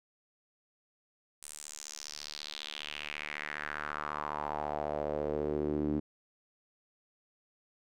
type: tone with band-pass filter sweep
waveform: sawtooth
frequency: 74.7 Hz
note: D2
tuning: 30 cents sharp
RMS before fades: -37 dBFS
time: 1.42-6 s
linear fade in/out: 10 ms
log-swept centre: 9100 to 280 Hz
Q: 3.4
effects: none